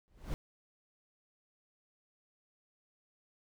brown noise with exponential growth, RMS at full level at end -33 dBFS, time 0.08-0.34 s, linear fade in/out 0 ms, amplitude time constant 55 ms, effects none

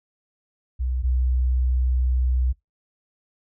sine tone pair in turn, 63.1 / 63.1 Hz, B1 / B1, +38 / +38 cents, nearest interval unison, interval 0 cents, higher neither, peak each -21 / -17 dBFS, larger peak second, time 0.79-1.03 / 1.03-2.53 s, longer second, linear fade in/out 20 ms, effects noise-tail reverb RT60 0.2 s tail -26 dB re dry + tanh soft clip ceiling -13 dBFS

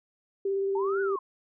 sine tone with vibrato, 392 Hz, G4, in tune, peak -25 dBFS, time 0.45-1.16 s, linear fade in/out 5 ms, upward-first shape square, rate 18 Hz, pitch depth 11 cents each way
sine linear two-way sweep, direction up then down, 850 to 1500 to 1032 Hz, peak -32 dBFS, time 0.75-1.19 s, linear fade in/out 5 ms, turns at 1.01 s
effects none

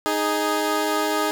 15% pulse tone pair together, 310.4 / 415.3 Hz, D#4 / G#4, -4 / 0 cents, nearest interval perfect fourth, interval 504 cents, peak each -17 dBFS, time 0.06-1.31 s, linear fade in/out 0 ms, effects none

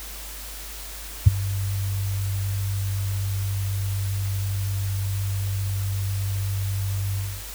sine tone with ADSR envelope, 98 Hz, G2, in tune, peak -4 dBFS, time 1.26-7.44 s, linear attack 13 ms, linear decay 16 ms, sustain -19 dB, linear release 270 ms, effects added 50 Hz sine -38 dBFS peak until 7.54 s + white hiss -38 dBFS RMS until 7.54 s

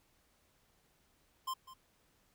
square tone with echo, 1046.5 Hz, C6, in tune, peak -36 dBFS, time 1.47-1.54 s, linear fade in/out 10 ms, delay 200 ms, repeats 1, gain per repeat -15 dB, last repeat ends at 1.74 s, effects pink hiss -72 dBFS RMS until 2.34 s

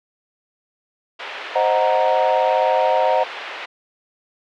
white band-pass noise, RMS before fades -32 dBFS, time 1.19-3.66 s, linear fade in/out 10 ms, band 430 to 3000 Hz, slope 24 dB/octave
sine chord, C half-diminished seventh, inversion none, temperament equal, 523.3 / 622.3 / 740 / 932.3 Hz, C5 / Eb5 / Gb5 / Bb5, 0 / 0 / 0 / 0 cents, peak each -20 dBFS, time 1.55-3.24 s, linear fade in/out 10 ms
effects none

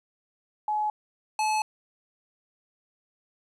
sine / square tone pair in turn, 848 / 860.8 Hz, G#5 / A5, +36 / -38 cents, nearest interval unison, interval 26 cents, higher second, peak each -24 dBFS, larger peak neither, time 0.68-0.9 / 1.39-1.62 s, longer second, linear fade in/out 2 ms, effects resampled to 24000 Hz + 11-bit

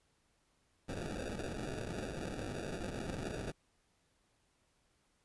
white noise with sample-and-hold, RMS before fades -41 dBFS, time 0.88-3.52 s, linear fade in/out 10 ms, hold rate 1050 Hz, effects pink hiss -75 dBFS RMS until 5.24 s + resampled to 24000 Hz

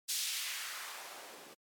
blue noise with band-pass filter sweep, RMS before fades -41 dBFS, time 0.08-1.55 s, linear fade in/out 20 ms, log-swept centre 4900 to 290 Hz, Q 1.1, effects MP3 96 kbps

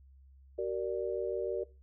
sine chord, Gb augmented, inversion none, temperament equal with one note detuned, 379.7 / 466.2 / 587.3 Hz, Gb4 / Bb4 / D5, +45 / 0 / 0 cents, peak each -35 / -35 / -37 dBFS, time 0.58-1.64 s, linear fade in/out 10 ms, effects noise-tail reverb RT60 0.3 s tail -20 dB re dry + added 67 Hz sine -55 dBFS peak until 1.82 s

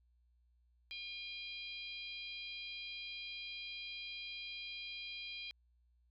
harmonic tone, 805 Hz, G5, 46 cents sharp, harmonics 3 / 4 / 5 / 6, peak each -47 / -48 / -51 / -54 dBFS, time 0.91-5.51 s, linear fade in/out 0 ms, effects added 60 Hz sine -69 dBFS peak until 6.1 s

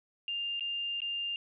sine tone with dropouts, 2801 Hz, F7, 4 cents sharp, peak -32 dBFS, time 0.28-1.36 s, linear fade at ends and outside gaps 1 ms, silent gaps 0.596-0.607 / 1.004-1.018 s, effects none

